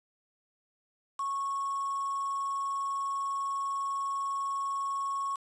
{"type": "tone with quantisation", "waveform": "sine", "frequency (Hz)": 1102, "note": "C#6", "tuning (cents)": -11, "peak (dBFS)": -30, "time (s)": [1.19, 5.36], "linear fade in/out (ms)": 5, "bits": 7, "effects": ["resampled to 24000 Hz"]}